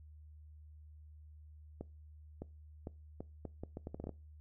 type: accelerating click train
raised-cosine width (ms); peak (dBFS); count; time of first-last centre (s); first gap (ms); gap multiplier
2; -29; 13; 1.81-4.093; 610; 0.74
effects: noise-tail reverb RT60 0.3 s tail -22 dB re dry + added 76 Hz sine -53 dBFS peak until 4.4 s